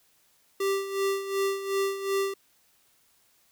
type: tone with tremolo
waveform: square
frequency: 392 Hz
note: G4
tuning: in tune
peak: -24 dBFS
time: 0.6-2.34 s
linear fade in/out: 5 ms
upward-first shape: sine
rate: 2.7 Hz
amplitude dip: 70%
effects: white hiss -65 dBFS RMS until 3.51 s